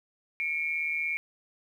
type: tone pair together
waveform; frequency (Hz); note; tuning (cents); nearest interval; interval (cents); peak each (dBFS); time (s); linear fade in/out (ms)
sine; 2200 / 2357; C#7 / D7; -14 / +6; minor second; 120; -31 / -30; 0.4-1.17; 0
effects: 10-bit